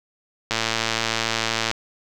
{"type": "click train", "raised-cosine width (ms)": 0.2, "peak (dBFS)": -4, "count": 137, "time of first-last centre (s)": [0.51, 1.714], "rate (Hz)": 113, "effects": []}